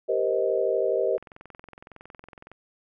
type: chord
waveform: sine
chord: C minor seventh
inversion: second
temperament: just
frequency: 392.4 / 470.9 / 523.3 / 627.9 Hz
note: G4 / Bb4 / C5 / Eb5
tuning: +2 / +18 / 0 / +16 cents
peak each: -27 dBFS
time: 0.08-1.18 s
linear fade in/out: 20 ms
type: click train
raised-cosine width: 0.5 ms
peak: -29 dBFS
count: 30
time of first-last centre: 1.18-2.516 s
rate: 21.7 Hz
effects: none